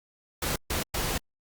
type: noise bursts at uneven times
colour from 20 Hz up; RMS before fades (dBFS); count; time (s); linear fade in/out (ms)
pink; -29; 3; 0.42-0.56 / 0.7-0.83 / 0.94-1.18; 5
effects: Opus 48 kbps